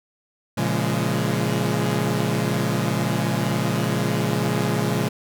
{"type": "chord", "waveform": "sawtooth", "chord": "Bb minor seventh", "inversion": "none", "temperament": "equal with one note detuned", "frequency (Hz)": [116.54, 138.59, 171.02, 207.7], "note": ["Bb2", "Db3", "F3", "Ab3"], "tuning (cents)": [0, 0, -36, 0], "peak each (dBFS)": -22, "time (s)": [0.57, 5.09], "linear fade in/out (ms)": 10, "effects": []}